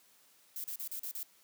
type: noise bursts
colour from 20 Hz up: violet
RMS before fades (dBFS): -40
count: 6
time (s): 0.56-1.231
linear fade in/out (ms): 2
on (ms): 81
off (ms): 37
effects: white hiss -65 dBFS RMS until 1.43 s + high-pass 150 Hz 12 dB/octave